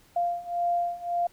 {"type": "beating tone pair", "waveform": "sine", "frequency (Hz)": [695, 696.8], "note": ["F5", "F5"], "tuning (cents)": [-9, -4], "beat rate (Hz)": 1.8, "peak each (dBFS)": [-29, -27], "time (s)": [0.16, 1.27], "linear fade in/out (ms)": 5, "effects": ["pink hiss -59 dBFS RMS until 1.32 s"]}